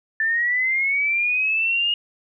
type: linear sweep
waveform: sine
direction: up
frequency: 1760 to 2867 Hz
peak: -18 dBFS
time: 0.2-1.94 s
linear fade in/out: 2 ms
effects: none